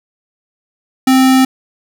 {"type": "tone", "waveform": "square", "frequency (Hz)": 261.6, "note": "C4", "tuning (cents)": 0, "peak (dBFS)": -7, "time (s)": [1.07, 1.45], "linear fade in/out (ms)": 5, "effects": []}